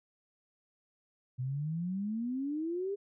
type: exponential sweep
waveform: sine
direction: up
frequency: 123.47 to 410.4 Hz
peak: -32 dBFS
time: 1.38-2.96 s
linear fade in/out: 20 ms
effects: none